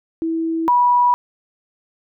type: tone pair in turn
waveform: sine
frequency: 326.6 / 975.3 Hz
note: E4 / B5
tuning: -16 / -22 cents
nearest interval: octave + perfect fifth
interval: 1894 cents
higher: second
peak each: -18 / -11 dBFS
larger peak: second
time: 0.22-0.68 / 0.68-1.14 s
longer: neither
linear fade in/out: 0 ms
effects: none